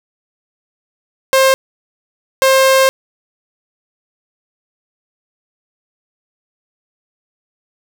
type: tone pair in turn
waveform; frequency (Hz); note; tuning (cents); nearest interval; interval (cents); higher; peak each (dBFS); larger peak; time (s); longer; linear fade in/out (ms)
sawtooth; 531 / 531; C5 / C5; +25 / +25; unison; 0; neither; -4; neither; 1.33-1.54 / 2.42-2.89; second; 0
effects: none